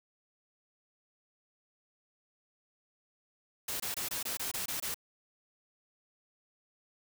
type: noise bursts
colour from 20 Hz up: white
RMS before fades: -36 dBFS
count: 9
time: 3.68-4.944 s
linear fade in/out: 5 ms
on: 120 ms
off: 23 ms
effects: none